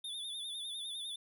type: tone with vibrato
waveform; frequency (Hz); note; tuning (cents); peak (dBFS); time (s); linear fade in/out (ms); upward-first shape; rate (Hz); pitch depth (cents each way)
square; 3552; A7; +16; -40; 0.04-1.16; 5; sine; 9.9; 73
effects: none